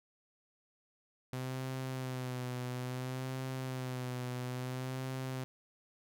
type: tone with vibrato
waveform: sawtooth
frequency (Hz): 127.9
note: C3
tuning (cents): -39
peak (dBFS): -33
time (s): 1.33-5.44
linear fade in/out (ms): 0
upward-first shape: sine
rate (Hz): 0.59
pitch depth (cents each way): 40
effects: none